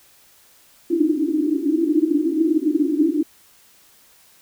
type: band-pass noise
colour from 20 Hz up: white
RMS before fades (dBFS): -19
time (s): 0.9-3.23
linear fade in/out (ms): 10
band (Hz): 290 to 330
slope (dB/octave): 96
effects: white hiss -53 dBFS RMS until 4.41 s